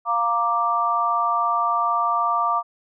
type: chord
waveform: sine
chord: Bb major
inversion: second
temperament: equal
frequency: 698.5 / 932.3 / 1174.7 Hz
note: F5 / Bb5 / D6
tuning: 0 / 0 / 0 cents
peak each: -25 / -25 / -20 dBFS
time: 0.05-2.63 s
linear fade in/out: 50 ms
effects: none